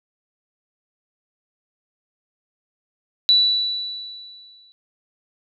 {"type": "tone with exponential decay", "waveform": "sine", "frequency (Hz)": 3951, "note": "B7", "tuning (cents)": 0, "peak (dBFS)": -10, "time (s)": [3.29, 4.72], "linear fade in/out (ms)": 0, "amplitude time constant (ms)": 310, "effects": []}